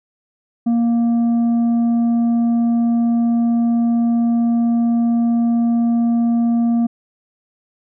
triangle tone with tanh clipping, 233.9 Hz, A#3, 6 cents sharp, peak -14 dBFS, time 0.66-6.87 s, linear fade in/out 10 ms, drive 9 dB, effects none

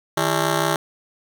10% pulse ring-modulated tone, 246.9 Hz, B3, in tune, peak -7 dBFS, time 0.17-0.76 s, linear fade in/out 2 ms, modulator 90.7 Hz, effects none

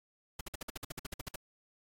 pink noise bursts, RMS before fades -40 dBFS, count 14, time 0.39-1.359 s, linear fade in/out 5 ms, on 20 ms, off 53 ms, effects AAC 64 kbps

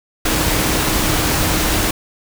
sine tone in noise, 311.1 Hz, D#4, in tune, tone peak -25 dBFS, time 0.25-1.91 s, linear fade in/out 5 ms, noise pink, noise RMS -17 dBFS, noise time 0.25-1.91 s, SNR -11 dB, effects none

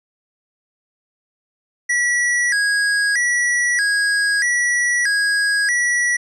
square tone with vibrato, 1789 Hz, A6, 28 cents sharp, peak -16 dBFS, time 1.89-6.17 s, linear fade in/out 10 ms, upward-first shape square, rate 0.79 Hz, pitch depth 140 cents each way, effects resampled to 24000 Hz

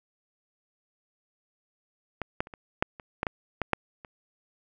clicks, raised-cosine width 0.5 ms, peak -16 / -12 / -29 / -27 / -7 / -27 / -12 / -13 / -12 / -7 / -28 dBFS, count 11, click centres 2.217 / 2.405 / 2.471 / 2.538 / 2.825 / 2.998 / 3.231 / 3.268 / 3.617 / 3.733 / 4.048 s, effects none

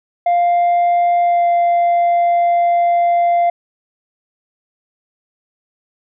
sine tone with pitch glide, 698.5 to 693.3 Hz, F5 to F5, 0 to -13 cents, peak -8 dBFS, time 0.26-3.5 s, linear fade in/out 5 ms, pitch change -13 cents, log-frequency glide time 1.22-1.47 s, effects tanh soft clip ceiling -10 dBFS

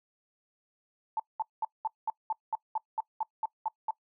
sine tone bursts, 882 Hz, A5, 4 cents sharp, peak -27 dBFS, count 13, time 1.17-3.908 s, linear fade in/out 2 ms, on 26 ms, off 200 ms, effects noise-tail reverb RT60 0.1 s tail -22 dB re dry

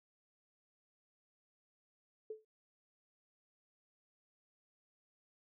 sine tone with exponential decay, 434.9 Hz, A4, 20 cents flat, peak -38 dBFS, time 2.3-2.45 s, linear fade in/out 5 ms, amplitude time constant 32 ms, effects none

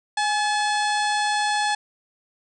harmonic tone with a mistuned harmonic, 859 Hz, A5, 42 cents flat, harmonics 1 / 2 / 3 / 4 / 5 / 6 / 7 / 8 / 9 / 10, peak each -22 / -26 / -35 / -32 / -32 / -37 / -40 / -44 / -40 / -36 dBFS, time 0.17-1.75 s, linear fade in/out 5 ms, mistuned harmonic 1, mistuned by -56 cents, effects none

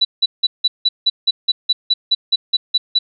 sine tone bursts, 3951 Hz, B7, in tune, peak -10 dBFS, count 15, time 0.01-2.99 s, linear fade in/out 10 ms, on 40 ms, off 170 ms, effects none

